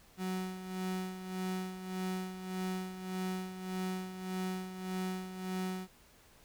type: tone with tremolo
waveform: 35% pulse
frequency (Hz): 185.9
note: F#3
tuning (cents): +8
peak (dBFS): -32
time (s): 0.17-5.88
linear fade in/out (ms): 50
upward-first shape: sine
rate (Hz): 1.7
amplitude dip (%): 65
effects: pink hiss -62 dBFS RMS until 6.44 s